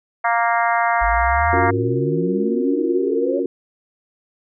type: harmonic tone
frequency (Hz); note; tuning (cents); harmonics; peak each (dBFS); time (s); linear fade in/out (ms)
233.1; A#3; 0; 3 / 4 / 5 / 6 / 7 / 8 / 9; -19 / -21 / -23 / -25 / -26 / -27 / -28; 0.24-1.71; 10
type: exponential sweep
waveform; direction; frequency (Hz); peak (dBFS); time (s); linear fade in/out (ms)
sine; up; 49 to 572; -21; 1.01-3.4; 10
type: chord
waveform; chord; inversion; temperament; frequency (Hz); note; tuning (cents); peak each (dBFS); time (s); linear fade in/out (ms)
sine; Gb major seventh; second; equal with one note detuned; 277.2 / 351.9 / 370 / 466.2; Db4 / F4 / Gb4 / Bb4; 0 / +13 / 0 / 0; -24; 1.53-3.46; 2
effects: none